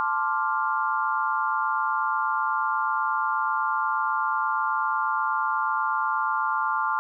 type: chord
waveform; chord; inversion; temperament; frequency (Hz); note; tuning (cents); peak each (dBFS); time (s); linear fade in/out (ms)
sine; D minor seventh; second; equal; 880 / 1046.5 / 1174.7 / 1396.9; A5 / C6 / D6 / F6; 0 / 0 / 0 / 0; -28; 0-6.99; 0
effects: none